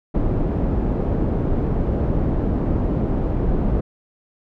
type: low-pass noise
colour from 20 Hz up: pink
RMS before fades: -20 dBFS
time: 0.14-3.81 s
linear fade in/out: 10 ms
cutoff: 450 Hz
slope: 12 dB/octave
effects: none